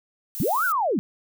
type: noise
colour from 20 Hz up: violet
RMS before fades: -33 dBFS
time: 0.35-0.72 s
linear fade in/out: 0 ms
type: linear two-way sweep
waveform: sine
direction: up then down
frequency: 118.4 to 1529 to 167.5 Hz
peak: -20 dBFS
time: 0.4-0.99 s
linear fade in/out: 0 ms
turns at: 0.65 s
effects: none